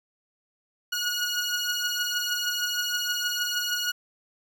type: beating tone pair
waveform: 15% pulse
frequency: 1447 / 1453.4 Hz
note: F#6 / F#6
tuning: -39 / -31 cents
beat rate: 6.4 Hz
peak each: -21 / -24 dBFS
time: 0.92-3.92 s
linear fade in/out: 10 ms
effects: none